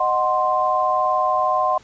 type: chord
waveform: sine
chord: C diminished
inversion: first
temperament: equal with one note detuned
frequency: 617.6 / 740 / 1046.5 Hz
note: Eb5 / Gb5 / C6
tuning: -13 / 0 / 0 cents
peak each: -23 / -21 / -19 dBFS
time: 0-1.78 s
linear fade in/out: 5 ms
effects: pink hiss -50 dBFS RMS until 1.83 s + resampled to 16000 Hz